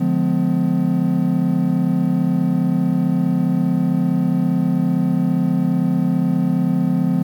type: chord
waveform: triangle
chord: D diminished seventh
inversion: none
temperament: just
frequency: 146.83 / 176.2 / 211.4 / 253.7 Hz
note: D3 / F3 / Ab3 / Cb4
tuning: 0 / +16 / +31 / +47 cents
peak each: -22 / -16 / -22 / -18 dBFS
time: 0-7.23 s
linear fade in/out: 10 ms
effects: 8-bit